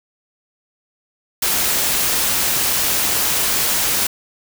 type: noise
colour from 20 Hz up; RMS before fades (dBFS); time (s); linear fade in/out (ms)
white; -18; 1.42-4.07; 5
effects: none